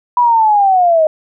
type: linear sweep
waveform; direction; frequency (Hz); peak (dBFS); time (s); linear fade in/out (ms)
sine; down; 987.8 to 614; -7; 0.17-1.07; 2
effects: none